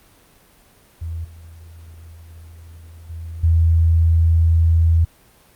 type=tone with level steps; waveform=sine; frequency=82.41 Hz; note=E2; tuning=in tune; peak=-24 / -37 / -28 / -11 dBFS; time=1.01-5.05 s; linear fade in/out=10 ms; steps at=1.24 / 3.09 / 3.43 s; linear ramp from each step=10 ms; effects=pink hiss -52 dBFS RMS until 5.55 s + Opus 32 kbps

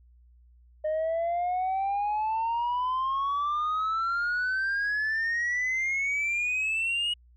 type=exponential sweep; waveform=sine; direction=up; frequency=612 to 2904 Hz; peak=-23 dBFS; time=0.84-7.14 s; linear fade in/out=10 ms; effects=tanh soft clip ceiling -24 dBFS + added 60 Hz sine -54 dBFS peak until 7.36 s

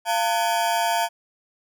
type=ring-modulated tone; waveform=40% pulse; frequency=798 Hz; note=G5; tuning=31 cents sharp; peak=-16 dBFS; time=0.05-1.09 s; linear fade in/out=50 ms; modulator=106 Hz; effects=none

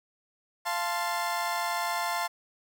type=chord; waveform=30% pulse; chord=F major; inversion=none; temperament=equal with one note detuned; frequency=692.4 / 880 / 1046.5 Hz; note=F5 / A5 / C6; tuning=-15 / 0 / 0 cents; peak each=-30 dBFS; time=0.65-2.28 s; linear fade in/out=20 ms; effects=none

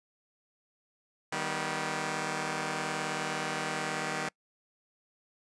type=chord; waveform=5% pulse; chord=Eb augmented; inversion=none; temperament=just; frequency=155.56 / 194.45 / 243.1 Hz; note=Eb3 / G3 / B3; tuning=0 / -14 / -27 cents; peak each=-24 / -26 / -26 dBFS; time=1.32-4.29 s; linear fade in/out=5 ms; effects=noise-tail reverb RT60 0.1 s tail -26 dB re dry + resampled to 22050 Hz

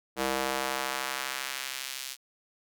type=tone with high-pass filter sweep; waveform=square; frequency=66.3 Hz; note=C2; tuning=23 cents sharp; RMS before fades=-33 dBFS; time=0.16-2.17 s; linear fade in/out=50 ms; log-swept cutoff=380 to 3900 Hz; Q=0.8; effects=none

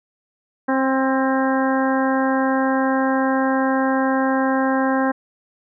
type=harmonic tone with a mistuned harmonic; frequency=265.5 Hz; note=C4; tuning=25 cents sharp; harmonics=1 / 2 / 3 / 4 / 5 / 6 / 7; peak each=-19 / -23 / -24 / -26 / -32 / -27 / -33 dBFS; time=0.68-5.12 s; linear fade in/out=10 ms; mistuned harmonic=4; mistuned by=-19 cents; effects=none

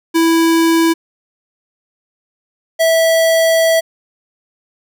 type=tone pair in turn; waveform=square; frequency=329.6 / 654.1 Hz; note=E4 / E5; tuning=0 / -14 cents; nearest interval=octave; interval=1186 cents; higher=second; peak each=-10 dBFS; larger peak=neither; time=0.14-0.94 / 2.79-3.81 s; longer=second; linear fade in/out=20 ms; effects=none

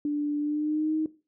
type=tone with pitch glide; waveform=sine; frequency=293.7 to 313 Hz; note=D4 to D#4; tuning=0 to +10 cents; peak=-24 dBFS; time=0.05-1.06 s; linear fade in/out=2 ms; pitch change=+110 cents; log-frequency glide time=0.39-0.95 s; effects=noise-tail reverb RT60 0.3 s tail -17 dB re dry

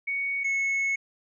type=tone pair in turn; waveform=sine / triangle; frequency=2230 / 2195 Hz; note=C#7 / C#7; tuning=+10 / -18 cents; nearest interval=unison; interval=28 cents; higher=first; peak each=-26 / -22 dBFS; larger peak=second; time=0.07-0.44 / 0.44-0.96 s; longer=second; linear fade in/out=10 ms; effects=resampled to 22050 Hz

